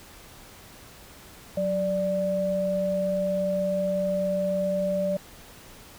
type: tone pair together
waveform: sine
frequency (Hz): 184.88 / 587.3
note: F#3 / D5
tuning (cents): -1 / 0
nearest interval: octave + minor sixth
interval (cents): 2001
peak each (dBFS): -29 / -24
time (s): 1.57-5.17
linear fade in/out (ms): 5
effects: pink hiss -48 dBFS RMS until 5.98 s